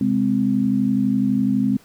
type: tone cluster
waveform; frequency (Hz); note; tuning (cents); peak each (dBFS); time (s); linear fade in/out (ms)
sine; 130.7 / 206.6 / 258.6; C3 / G#3 / C4; -1 / -9 / -20; -28 / -19 / -19; 0.01-1.77; 2
effects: pink hiss -52 dBFS RMS until 1.84 s